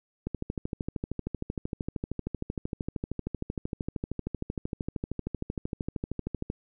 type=click train; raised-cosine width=3 ms; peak=-18 dBFS; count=82; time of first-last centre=0.27-6.501 s; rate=13 Hz; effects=none